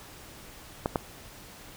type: clicks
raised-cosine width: 1 ms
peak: -12 / -11 dBFS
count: 2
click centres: 0.859 / 0.958 s
effects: pink hiss -48 dBFS RMS until 1.76 s